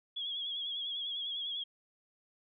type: tone with vibrato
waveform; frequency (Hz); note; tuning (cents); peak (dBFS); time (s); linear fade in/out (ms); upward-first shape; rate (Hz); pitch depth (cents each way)
sine; 3323; G#7; 0; -35; 0.16-1.64; 10; sine; 10; 55
effects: none